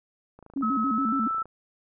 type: click train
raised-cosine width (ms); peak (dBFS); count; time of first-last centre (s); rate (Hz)
1; -34; 30; 0.39-1.456; 27.2
type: tone with vibrato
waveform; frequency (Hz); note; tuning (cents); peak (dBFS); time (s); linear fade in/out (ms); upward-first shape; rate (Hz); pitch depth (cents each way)
sine; 247.3; B3; +3; -25; 0.56-1.28; 5; square; 7.1; 180
type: tone with pitch glide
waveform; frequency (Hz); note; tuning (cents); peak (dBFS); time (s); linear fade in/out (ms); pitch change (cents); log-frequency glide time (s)
sine; 1286 to 1321.4; E6 to E6; -43 to +4; -25; 0.62-1.43; 10; +47; 0.93-1.1
effects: none